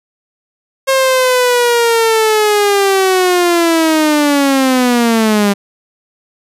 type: linear sweep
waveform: sawtooth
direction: down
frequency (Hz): 538 to 198.4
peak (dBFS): -5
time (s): 0.87-5.54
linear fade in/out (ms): 20
effects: resampled to 32000 Hz